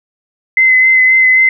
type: tone with vibrato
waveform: sine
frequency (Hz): 2048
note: C7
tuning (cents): -38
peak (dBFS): -5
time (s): 0.57-1.49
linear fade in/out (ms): 2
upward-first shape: sine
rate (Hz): 3.8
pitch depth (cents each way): 18
effects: none